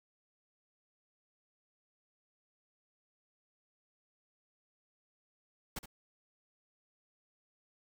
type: noise with echo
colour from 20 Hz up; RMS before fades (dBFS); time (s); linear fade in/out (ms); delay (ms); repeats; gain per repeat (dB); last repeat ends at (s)
pink; -40; 5.76-5.79; 5; 69; 1; -11; 5.859
effects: none